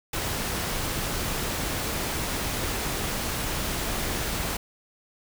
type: noise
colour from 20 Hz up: pink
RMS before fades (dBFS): -29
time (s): 0.13-4.57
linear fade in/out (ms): 5
effects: none